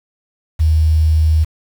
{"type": "tone with quantisation", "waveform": "sine", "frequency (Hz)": 78.7, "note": "D#2", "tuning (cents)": 20, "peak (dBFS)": -9, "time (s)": [0.59, 1.45], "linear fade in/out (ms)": 20, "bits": 6, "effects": []}